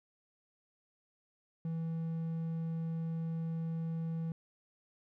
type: tone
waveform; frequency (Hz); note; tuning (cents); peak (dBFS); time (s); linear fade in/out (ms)
triangle; 163.7; E3; -12; -32; 1.65-4.32; 2
effects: none